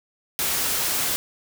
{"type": "noise", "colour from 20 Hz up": "white", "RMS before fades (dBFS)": -24, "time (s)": [0.39, 1.16], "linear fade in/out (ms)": 0, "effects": []}